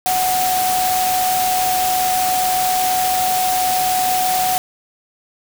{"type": "tone in noise", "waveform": "sine", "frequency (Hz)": 740, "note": "F#5", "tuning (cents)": 0, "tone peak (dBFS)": -16, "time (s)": [0.06, 4.58], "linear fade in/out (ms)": 0, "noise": "white", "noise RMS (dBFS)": -22, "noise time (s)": [0.06, 4.58], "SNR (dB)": 3, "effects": []}